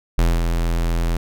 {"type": "tone with ADSR envelope", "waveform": "square", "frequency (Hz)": 42.1, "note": "E1", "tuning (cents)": 37, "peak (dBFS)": -13, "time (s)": [0.18, 1.17], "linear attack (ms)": 4, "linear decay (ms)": 220, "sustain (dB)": -5, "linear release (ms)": 4, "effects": []}